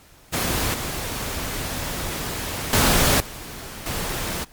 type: noise with level steps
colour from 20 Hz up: pink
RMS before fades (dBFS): -23 / -28 / -17 / -36 / -27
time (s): 0.32-4.45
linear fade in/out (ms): 20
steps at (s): 0.74 / 2.73 / 3.2 / 3.86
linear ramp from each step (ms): 2
effects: pink hiss -51 dBFS RMS until 4.52 s + MP3 96 kbps